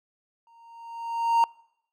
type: tone with exponential growth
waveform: triangle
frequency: 926 Hz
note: A#5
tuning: 12 cents flat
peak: -14 dBFS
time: 0.47-1.44 s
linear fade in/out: 1 ms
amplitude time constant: 210 ms
effects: noise-tail reverb RT60 0.8 s tail -26 dB re dry